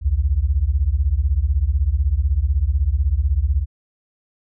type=beating tone pair; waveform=sine; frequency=61.74 / 77.74 Hz; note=B1 / D#2; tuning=0 / -1 cents; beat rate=16 Hz; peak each=-18 dBFS; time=0.01-3.66 s; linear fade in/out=50 ms; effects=none